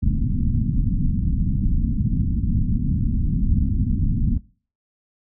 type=low-pass noise; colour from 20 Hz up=pink; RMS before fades=-20 dBFS; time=0.02-4.38 s; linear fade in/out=10 ms; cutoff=250 Hz; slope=48 dB/octave; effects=noise-tail reverb RT60 0.4 s tail -20 dB re dry